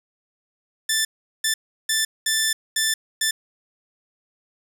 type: tone bursts at uneven times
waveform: 10% pulse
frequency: 1764 Hz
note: A6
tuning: 4 cents sharp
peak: -10 dBFS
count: 6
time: 0.89-1.05 / 1.44-1.54 / 1.89-2.05 / 2.26-2.53 / 2.76-2.94 / 3.21-3.31 s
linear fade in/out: 5 ms
effects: none